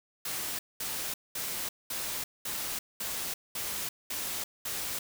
white noise bursts, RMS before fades -35 dBFS, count 9, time 0.25-4.99 s, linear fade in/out 5 ms, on 340 ms, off 210 ms, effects none

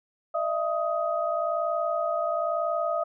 sine tone cluster, 608 / 669 / 1253 Hz, D#5 / E5 / D#6, -40 / +25 / +12 cents, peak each -30 / -27 / -30 dBFS, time 0.34-3.04 s, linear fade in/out 10 ms, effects none

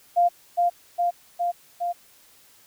sine tone with echo, 698.5 Hz, F5, in tune, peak -15 dBFS, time 0.16-0.29 s, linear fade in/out 20 ms, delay 410 ms, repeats 4, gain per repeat -2 dB, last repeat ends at 1.93 s, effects white hiss -55 dBFS RMS until 2.66 s

